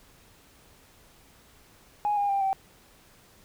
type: tone with pitch steps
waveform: sine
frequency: 830.6 / 811.2 / 792.2 / 773.6 Hz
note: G#5 / G#5 / G5 / G5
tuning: 0 / -41 / +18 / -23 cents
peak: -22 dBFS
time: 2.05-2.53 s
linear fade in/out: 0 ms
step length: 120 ms
effects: tanh soft clip ceiling -18 dBFS + pink hiss -57 dBFS RMS until 3.44 s